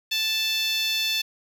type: tone with high-pass filter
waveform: 10% pulse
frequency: 880 Hz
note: A5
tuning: in tune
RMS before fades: -25 dBFS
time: 0.11-1.22 s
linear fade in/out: 10 ms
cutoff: 3100 Hz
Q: 2.4
effects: none